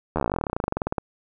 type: slowing click train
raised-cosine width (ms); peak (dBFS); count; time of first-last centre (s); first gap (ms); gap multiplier
1; -10; 29; 0.16-0.982; 12; 1.06
effects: none